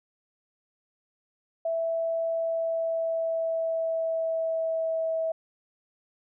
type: tone with pitch glide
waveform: sine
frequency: 659.3 to 648.7 Hz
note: E5 to E5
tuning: 0 to -28 cents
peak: -25 dBFS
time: 1.65-5.32 s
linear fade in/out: 5 ms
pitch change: -28 cents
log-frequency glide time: 2.29-5.15 s
effects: none